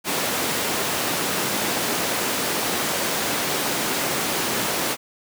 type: high-pass noise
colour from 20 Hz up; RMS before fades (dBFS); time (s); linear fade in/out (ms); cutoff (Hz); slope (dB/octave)
pink; -24; 0.04-4.97; 50; 230; 12
effects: none